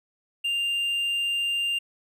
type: tone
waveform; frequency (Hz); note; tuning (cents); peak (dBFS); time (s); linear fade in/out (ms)
triangle; 2794; F7; 0; -22; 0.44-1.79; 10
effects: none